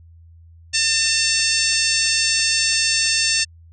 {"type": "harmonic tone with a mistuned harmonic", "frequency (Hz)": 897, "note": "A5", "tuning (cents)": 33, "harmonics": [2, 3, 4, 5, 6, 7, 8, 9], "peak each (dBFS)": [-26, -23, -28, -23, -22, -25, -27, -27], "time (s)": [0.73, 3.45], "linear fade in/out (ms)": 20, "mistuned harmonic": 9, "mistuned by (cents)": 38, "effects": ["added 83 Hz sine -43 dBFS peak until 3.72 s"]}